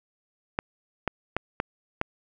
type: clicks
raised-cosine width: 0.5 ms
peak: -10 dBFS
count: 5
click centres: 0.589 / 1.077 / 1.366 / 1.601 / 2.014 s
effects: none